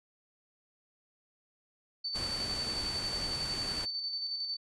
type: tone with tremolo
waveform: sine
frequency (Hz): 4537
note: C#8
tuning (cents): +39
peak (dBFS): -32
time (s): 2.04-4.57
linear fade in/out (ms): 10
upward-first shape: square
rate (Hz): 11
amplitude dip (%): 35
type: noise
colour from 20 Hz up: pink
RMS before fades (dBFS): -40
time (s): 2.14-3.86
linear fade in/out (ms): 20
effects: resampled to 24000 Hz